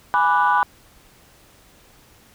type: chord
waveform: sine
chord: G# half-diminished seventh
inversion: none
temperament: equal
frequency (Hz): 830.6 / 987.8 / 1174.7 / 1480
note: G#5 / B5 / D6 / F#6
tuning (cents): 0 / 0 / 0 / 0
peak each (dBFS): -20 / -17 / -21 / -21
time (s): 0.14-0.63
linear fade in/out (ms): 0
effects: tanh soft clip ceiling -7 dBFS + pink hiss -52 dBFS RMS until 2.34 s